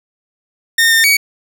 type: tone with pitch steps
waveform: sawtooth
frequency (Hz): 1830 / 1814 / 2257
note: A#6 / A#6 / C#7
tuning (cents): -32 / -48 / +31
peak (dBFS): -5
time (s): 0.78-1.17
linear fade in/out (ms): 5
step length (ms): 130
effects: 7-bit